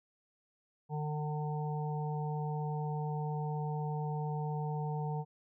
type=harmonic tone; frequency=150.7 Hz; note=D3; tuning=45 cents sharp; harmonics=1 / 3 / 5 / 6; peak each=-34 / -43 / -43 / -44 dBFS; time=0.89-5.25 s; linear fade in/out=50 ms; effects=none